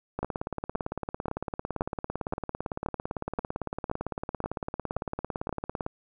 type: two click trains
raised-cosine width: 1 ms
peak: -17 / -15 dBFS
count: 102 / 11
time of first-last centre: 0.19-5.864 / 0.23-5.493 s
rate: 17.8 / 1.9 Hz
effects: none